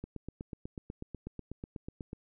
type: click train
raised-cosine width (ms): 3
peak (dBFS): -27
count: 18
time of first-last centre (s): 0.04-2.131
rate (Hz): 8.13
effects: none